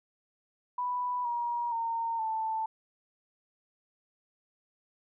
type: tone with pitch steps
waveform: sine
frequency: 987.8 / 951.9 / 917.4 / 884.1 Hz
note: B5 / A#5 / A#5 / A5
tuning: 0 / +36 / -28 / +8 cents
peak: -29 dBFS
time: 0.78-2.66 s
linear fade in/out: 5 ms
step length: 470 ms
effects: none